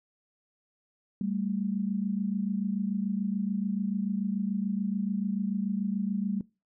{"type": "tone pair together", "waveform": "sine", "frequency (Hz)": [195.69, 222.6], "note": ["G3", "A3"], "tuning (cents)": [-3, 20], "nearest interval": "major second", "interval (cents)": 223, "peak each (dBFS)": [-29, -32], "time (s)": [1.21, 6.41], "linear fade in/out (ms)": 2, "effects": ["noise-tail reverb RT60 0.3 s tail -24 dB re dry"]}